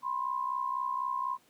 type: tone pair together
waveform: sine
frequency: 997 / 1061 Hz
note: B5 / C6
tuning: +16 / +24 cents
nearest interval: minor second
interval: 108 cents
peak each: -34 / -32 dBFS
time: 0.02-1.38 s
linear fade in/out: 50 ms
effects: pink hiss -65 dBFS RMS until 1.49 s + high-pass 150 Hz 12 dB/octave